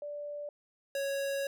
sine / square tone pair in turn, 585 / 553.5 Hz, D5 / C#5, -7 / -3 cents, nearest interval minor second, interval 96 cents, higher first, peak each -37 / -32 dBFS, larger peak second, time 0.02-0.49 / 0.95-1.47 s, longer second, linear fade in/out 2 ms, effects none

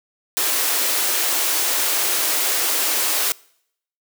white high-pass noise, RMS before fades -20 dBFS, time 0.37-3.32 s, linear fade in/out 0 ms, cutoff 290 Hz, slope 48 dB/octave, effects noise-tail reverb RT60 0.7 s tail -24 dB re dry

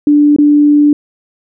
sine tone with dropouts, 293.7 Hz, D4, in tune, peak -4 dBFS, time 0.07-0.93 s, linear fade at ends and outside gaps 2 ms, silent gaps 0.363-0.385 s, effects none

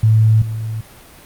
sine tone pair in turn, 110 / 110.83 Hz, A2 / A2, 0 / +13 cents, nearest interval unison, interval 13 cents, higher second, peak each -8 / -20 dBFS, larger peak first, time 0.03-0.42 / 0.42-0.81 s, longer neither, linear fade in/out 5 ms, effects pink hiss -42 dBFS RMS until 1.25 s + Opus 48 kbps

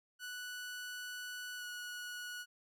sawtooth tone with pitch glide, 1480 to 1463.8 Hz, F#6 to F#6, 0 to -19 cents, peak -39 dBFS, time 0.19-2.46 s, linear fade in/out 50 ms, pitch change -19 cents, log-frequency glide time 1.57-1.64 s, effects none

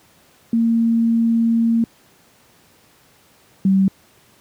sine tone pair in turn, 229.6 / 192.7 Hz, A#3 / G3, -26 / -29 cents, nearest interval minor third, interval 303 cents, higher first, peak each -13 / -11 dBFS, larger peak second, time 0.53-1.84 / 3.65-3.88 s, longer first, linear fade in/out 2 ms, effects pink hiss -53 dBFS RMS until 4.4 s + high-pass 100 Hz 12 dB/octave

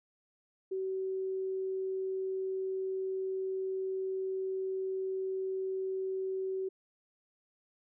sine tone, 380 Hz, F#4, 46 cents sharp, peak -32 dBFS, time 0.71-6.69 s, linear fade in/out 10 ms, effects none

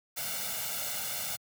white noise with comb filter, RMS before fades -35 dBFS, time 0.16-1.37 s, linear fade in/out 20 ms, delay 1.4 ms, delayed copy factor +1, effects high-pass 100 Hz 12 dB/octave

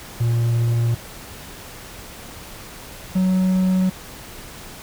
triangle tone pair in turn, 117.2 / 186.04 Hz, A#2 / F#3, +10 / +10 cents, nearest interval minor sixth, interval 800 cents, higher second, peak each -14 / -13 dBFS, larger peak second, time 0.2-0.95 / 3.15-3.9 s, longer neither, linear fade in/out 10 ms, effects pink hiss -38 dBFS RMS until 4.82 s

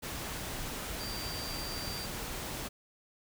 sine tone in noise, 4699 Hz, D8, in tune, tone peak -41 dBFS, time 0.99-2.07 s, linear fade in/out 20 ms, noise pink, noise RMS -39 dBFS, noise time 0.02-2.69 s, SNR -5 dB, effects none

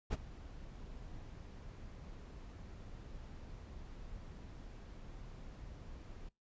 brown noise with ADSR envelope, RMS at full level -31 dBFS, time 0.1-6.29 s, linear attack 32 ms, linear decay 28 ms, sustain -19 dB, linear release 6 ms, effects noise-tail reverb RT60 0.2 s tail -22 dB re dry + resampled to 16000 Hz

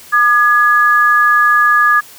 sine tone pair together, 1212.6 / 1681 Hz, D#6 / G#6, -45 / +20 cents, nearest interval tritone, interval 565 cents, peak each -10 dBFS, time 0.12-2.01 s, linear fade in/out 20 ms, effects white hiss -38 dBFS RMS until 2.18 s

